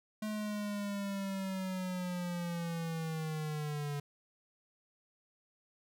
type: linear sweep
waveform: square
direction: down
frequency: 215 to 143.5 Hz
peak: -36 dBFS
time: 0.22-4 s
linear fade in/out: 5 ms
effects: none